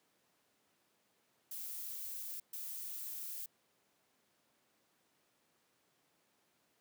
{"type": "noise bursts at uneven times", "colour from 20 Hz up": "violet", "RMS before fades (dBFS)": -44, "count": 2, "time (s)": [[1.51, 2.4], [2.53, 3.46]], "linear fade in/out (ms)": 5, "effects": ["pink hiss -75 dBFS RMS until 6.8 s", "high-pass 200 Hz 12 dB/octave"]}